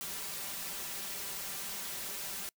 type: noise with comb filter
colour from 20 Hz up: white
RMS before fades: -40 dBFS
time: 0.01-2.49 s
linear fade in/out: 0 ms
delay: 5.1 ms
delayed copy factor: +0.6
effects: noise-tail reverb RT60 0.1 s tail -26 dB re dry